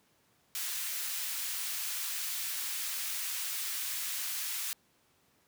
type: high-pass noise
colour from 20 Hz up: white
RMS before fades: -36 dBFS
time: 0.55-4.73 s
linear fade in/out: 0 ms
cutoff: 1500 Hz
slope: 12 dB/octave
effects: pink hiss -69 dBFS RMS until 5.47 s + high-pass 100 Hz 12 dB/octave